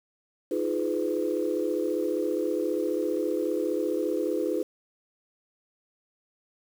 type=chord; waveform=sine; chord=F half-diminished seventh; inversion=third; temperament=just; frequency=314.3 / 349.2 / 419.1 / 502.9 Hz; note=Eb4 / F4 / Ab4 / Cb5; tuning=+18 / 0 / +16 / +31 cents; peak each=-30 dBFS; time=0.51-4.63 s; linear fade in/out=5 ms; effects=tanh soft clip ceiling -15 dBFS + 8-bit